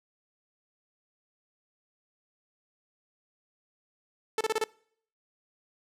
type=tone bursts; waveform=sawtooth; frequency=440 Hz; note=A4; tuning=in tune; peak=-21 dBFS; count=5; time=4.38-4.64 s; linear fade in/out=2 ms; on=28 ms; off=30 ms; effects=noise-tail reverb RT60 0.6 s tail -24 dB re dry + low-pass 11000 Hz 12 dB/octave